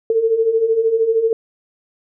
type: beating tone pair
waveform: sine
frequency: 440 / 453 Hz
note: A4 / A#4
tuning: 0 / -50 cents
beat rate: 13 Hz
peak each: -20 / -14 dBFS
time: 0.1-1.33 s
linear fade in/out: 2 ms
effects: none